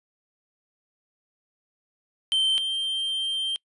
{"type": "tone pair in turn", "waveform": "triangle", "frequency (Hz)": [3114, 3152], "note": ["G7", "G7"], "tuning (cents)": [-12, 9], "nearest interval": "unison", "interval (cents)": 21, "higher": "second", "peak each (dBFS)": [-18, -23], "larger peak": "first", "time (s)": [[2.32, 2.58], [2.58, 3.56]], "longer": "second", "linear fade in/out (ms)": 0, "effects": ["noise-tail reverb RT60 0.1 s tail -25 dB re dry", "resampled to 24000 Hz"]}